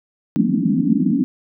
white band-pass noise, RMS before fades -17 dBFS, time 0.36-1.24 s, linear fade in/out 0 ms, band 160 to 300 Hz, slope 96 dB/octave, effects none

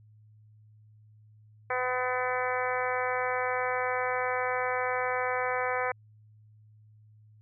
harmonic tone, 252.3 Hz, B3, 37 cents sharp, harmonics 2 / 3 / 4 / 5 / 6 / 7 / 8 / 9, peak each -32 / -34 / -35 / -36 / -37 / -37 / -38 / -39 dBFS, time 1.7-5.92 s, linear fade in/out 5 ms, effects added 107 Hz sine -54 dBFS peak until 7.41 s

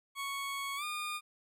20% pulse tone with pitch glide, 1108.7 to 1216 Hz, C#6 to D#6, 0 to -40 cents, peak -31 dBFS, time 0.15-1.21 s, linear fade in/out 50 ms, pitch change +160 cents, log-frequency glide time 0.76-0.84 s, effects none

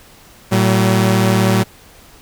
sawtooth tone pair together, 112.97 / 190 Hz, A2 / F#3, +46 / +46 cents, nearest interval major sixth, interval 900 cents, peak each -10 dBFS, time 0.51-1.64 s, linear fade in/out 20 ms, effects pink hiss -44 dBFS RMS until 2.21 s

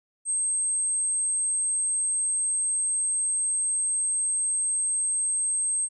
sine tone, 8372 Hz, C9, in tune, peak -23 dBFS, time 0.25-5.89 s, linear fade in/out 50 ms, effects none

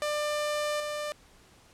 sawtooth tone with level steps, 596 Hz, D5, 25 cents sharp, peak -24 / -28 dBFS, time 0.02-1.12 s, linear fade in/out 0 ms, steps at 0.8 s, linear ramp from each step 2 ms, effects pink hiss -58 dBFS RMS until 1.73 s + low-pass 10000 Hz 12 dB/octave

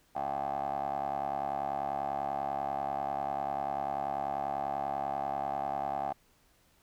15% pulse tone with band-pass filter, 70.2 Hz, C#2, 22 cents sharp, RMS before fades -34 dBFS, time 0.15-6.13 s, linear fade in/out 10 ms, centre 790 Hz, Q 7.9, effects pink hiss -67 dBFS RMS until 6.82 s

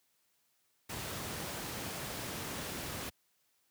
pink noise, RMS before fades -40 dBFS, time 0.89-3.1 s, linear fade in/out 10 ms, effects white hiss -75 dBFS RMS until 3.7 s + high-pass 80 Hz 12 dB/octave

